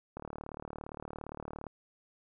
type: click train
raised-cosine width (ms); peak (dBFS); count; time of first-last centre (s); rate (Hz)
1; -27; 57; 0.17-1.667; 37.4
effects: none